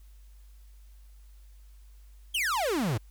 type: exponential sweep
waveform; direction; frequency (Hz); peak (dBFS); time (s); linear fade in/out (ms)
45% pulse; down; 3322 to 97.7; -26; 2.34-2.98; 10
effects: added 50 Hz sine -49 dBFS peak until 3.1 s + white hiss -67 dBFS RMS until 3.1 s